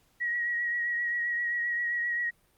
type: tone with vibrato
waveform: sine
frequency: 1906 Hz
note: A#6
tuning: 38 cents sharp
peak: -27 dBFS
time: 0.2-2.31 s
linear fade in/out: 20 ms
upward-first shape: triangle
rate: 7.6 Hz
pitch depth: 29 cents each way
effects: pink hiss -67 dBFS RMS until 2.57 s + Opus 48 kbps